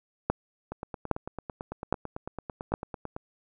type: two click trains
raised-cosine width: 1 ms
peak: -21 / -9 dBFS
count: 23 / 4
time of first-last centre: 0.72-3.164 / 0.3-2.739 s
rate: 9 / 1.23 Hz
effects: none